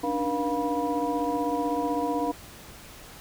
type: tone cluster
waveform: sine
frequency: 285.4 / 301.3 / 479.7 / 704 / 975 Hz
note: D4 / D4 / A#4 / F5 / B5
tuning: -49 / +44 / +50 / +14 / -23 cents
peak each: -31 dBFS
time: 0.03-2.32 s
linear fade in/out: 10 ms
effects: pink hiss -46 dBFS RMS until 3.2 s